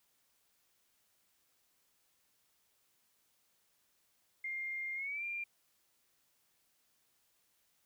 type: tone with pitch glide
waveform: sine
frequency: 2114 to 2387 Hz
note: C7 to D7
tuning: +17 to +28 cents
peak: -37 dBFS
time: 4.44-5.44 s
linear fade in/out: 5 ms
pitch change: +211 cents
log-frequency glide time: 4.95-5.24 s
effects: white hiss -75 dBFS RMS until 7.85 s